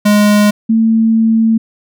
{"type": "tone pair in turn", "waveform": ["square", "sine"], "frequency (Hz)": [207.7, 224.2], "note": ["G#3", "A3"], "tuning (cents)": [0, 33], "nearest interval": "minor second", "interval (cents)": 133, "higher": "second", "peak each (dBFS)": -7, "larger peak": "neither", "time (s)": [[0.05, 0.51], [0.69, 1.58]], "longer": "second", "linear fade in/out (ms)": 10, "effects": []}